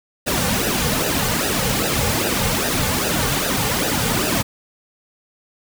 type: noise with flanger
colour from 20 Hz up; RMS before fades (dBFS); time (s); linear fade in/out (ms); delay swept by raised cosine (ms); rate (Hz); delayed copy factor
pink; -20; 0.26-4.43; 20; 0.9 to 3.1; 2.5; -0.8
effects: none